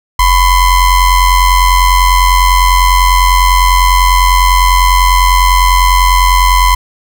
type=ring-modulated tone; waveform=square; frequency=522 Hz; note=C5; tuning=4 cents flat; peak=-3 dBFS; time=0.19-6.75 s; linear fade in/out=5 ms; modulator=477 Hz; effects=none